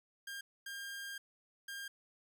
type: tone bursts at uneven times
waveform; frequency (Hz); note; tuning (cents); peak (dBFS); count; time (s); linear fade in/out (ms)
sawtooth; 1606; G6; +41; -39; 3; 0.27-0.41 / 0.66-1.18 / 1.68-1.88; 5
effects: none